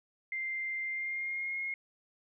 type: tone with pitch glide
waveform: sine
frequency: 2093 to 2151 Hz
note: C7 to C7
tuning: 0 to +47 cents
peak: -33 dBFS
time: 0.32-1.74 s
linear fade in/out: 2 ms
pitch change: +47 cents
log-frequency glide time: 0.83-1.58 s
effects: none